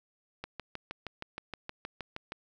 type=click train; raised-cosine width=0.3 ms; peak=-22 dBFS; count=13; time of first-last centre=0.44-2.321 s; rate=6.38 Hz; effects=none